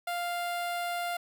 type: tone with notch filter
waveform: sawtooth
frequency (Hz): 698.5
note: F5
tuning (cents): 0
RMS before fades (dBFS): -33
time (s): 0.07-1.17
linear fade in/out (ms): 5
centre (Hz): 6100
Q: 1.7
effects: 10-bit